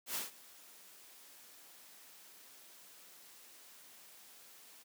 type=noise with ADSR envelope; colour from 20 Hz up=white; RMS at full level=-37 dBFS; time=0.06-4.84 s; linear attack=93 ms; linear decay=150 ms; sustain=-21 dB; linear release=23 ms; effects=high-pass 200 Hz 12 dB/octave